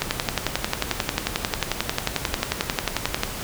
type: click train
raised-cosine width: 0.2 ms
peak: -3 dBFS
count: 37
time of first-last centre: 0.02-3.234 s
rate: 11.2 Hz
effects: pink hiss -32 dBFS RMS until 3.43 s